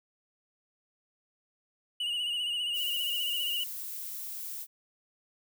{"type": "tone with vibrato", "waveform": "triangle", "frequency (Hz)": 2894, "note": "F#7", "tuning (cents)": -39, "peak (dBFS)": -28, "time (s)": [2, 3.64], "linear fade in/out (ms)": 5, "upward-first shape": "sine", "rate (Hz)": 15, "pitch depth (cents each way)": 55}
{"type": "noise", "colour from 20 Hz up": "violet", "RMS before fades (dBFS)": -39, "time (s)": [2.73, 4.67], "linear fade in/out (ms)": 50}
{"effects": []}